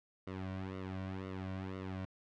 sawtooth tone with flanger, 94.5 Hz, F#2, 37 cents sharp, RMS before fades -42 dBFS, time 0.27-2.05 s, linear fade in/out 0 ms, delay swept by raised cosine 1.2 to 2.4 ms, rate 2 Hz, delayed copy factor -1, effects low-pass 3000 Hz 12 dB/octave

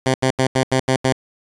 10% pulse tone bursts, 130.81 Hz, C3, in tune, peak -6 dBFS, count 7, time 0.06-1.125 s, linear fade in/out 2 ms, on 81 ms, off 83 ms, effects resampled to 22050 Hz

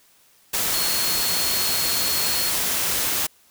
sine tone in noise, 4314 Hz, C#8, 48 cents flat, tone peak -26 dBFS, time 0.73-2.5 s, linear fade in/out 10 ms, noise white, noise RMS -23 dBFS, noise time 0.53-3.27 s, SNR -6 dB, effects white hiss -57 dBFS RMS until 3.5 s

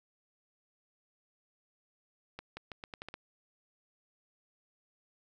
accelerating click train, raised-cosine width 0.3 ms, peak -26 dBFS, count 8, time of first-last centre 2.39-3.141 s, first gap 180 ms, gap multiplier 0.82, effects none

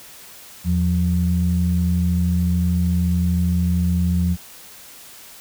sine tone pair together, 82.9 / 176.27 Hz, E2 / F3, +10 / +16 cents, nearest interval octave + minor second, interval 1306 cents, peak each -18 dBFS, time 0.64-4.37 s, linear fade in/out 50 ms, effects tanh soft clip ceiling -8 dBFS + white hiss -42 dBFS RMS until 5.4 s

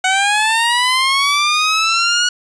15% pulse linear sweep, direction up, 740 to 1458 Hz, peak -6 dBFS, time 0.04-2.29 s, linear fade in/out 5 ms, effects resampled to 22050 Hz + 8-bit

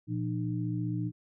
sine tone cluster, 118.5 / 173.5 / 304 Hz, A#2 / F3 / D#4, +29 / -11 / -40 cents, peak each -32 / -35 / -35 dBFS, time 0.07-1.12 s, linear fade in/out 50 ms, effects none

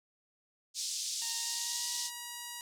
white band-pass noise, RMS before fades -37 dBFS, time 0.74-2.11 s, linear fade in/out 50 ms, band 4000 to 7500 Hz, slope 24 dB/octave
5% pulse tone with pitch glide, 926 to 959.2 Hz, A#5 to A#5, -12 to +49 cents, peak -29 dBFS, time 1.22-2.61 s, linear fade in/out 0 ms, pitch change +61 cents, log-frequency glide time 1.36-1.88 s
effects none

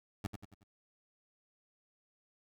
20% pulse tone with echo, 101.3 Hz, G#2, 43 cents flat, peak -29 dBFS, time 0.24-0.27 s, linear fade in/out 5 ms, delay 92 ms, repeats 4, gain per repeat -7 dB, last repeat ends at 0.638 s, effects none

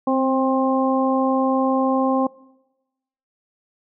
harmonic tone with a mistuned harmonic, 264.8 Hz, C4, 21 cents sharp, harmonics 1 / 2 / 3 / 4, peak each -19 / -22 / -24 / -25 dBFS, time 0.07-2.27 s, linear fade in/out 5 ms, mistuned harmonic 1, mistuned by -17 cents, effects noise-tail reverb RT60 1.0 s tail -23 dB re dry

